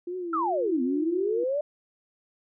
sine tone with vibrato, 345.3 Hz, F4, 20 cents flat, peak -30 dBFS, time 0.07-1.44 s, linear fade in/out 5 ms, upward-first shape triangle, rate 2.6 Hz, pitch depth 130 cents each way
sine exponential two-way sweep, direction down then up, 1374 to 246.9 to 604 Hz, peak -24 dBFS, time 0.33-1.61 s, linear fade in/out 5 ms, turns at 0.82 s
effects none

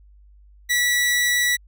sawtooth tone, 1949 Hz, B6, 23 cents flat, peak -14 dBFS, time 0.69-1.57 s, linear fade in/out 20 ms, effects added 50 Hz sine -47 dBFS peak until 1.67 s

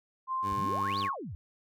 sine tone with pitch glide, 1046.5 to 1090.9 Hz, C6 to C#6, 0 to -28 cents, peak -29 dBFS, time 0.27-1.16 s, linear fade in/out 50 ms, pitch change +72 cents, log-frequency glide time 0.38-1.02 s
15% pulse tone, 98.7 Hz, G2, 12 cents sharp, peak -30 dBFS, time 0.42-1.1 s, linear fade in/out 50 ms
sine exponential two-way sweep, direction up then down, 72.7 to 4807 to 72.7 Hz, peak -37 dBFS, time 0.52-1.35 s, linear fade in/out 0 ms, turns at 0.99 s
effects none

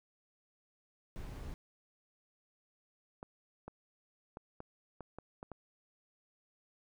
brown noise, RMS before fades -44 dBFS, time 1.16-1.54 s, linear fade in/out 0 ms
clicks, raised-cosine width 1 ms, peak -31 dBFS, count 8, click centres 3.229 / 3.68 / 4.371 / 4.604 / 5.007 / 5.186 / 5.429 / 5.517 s
effects none

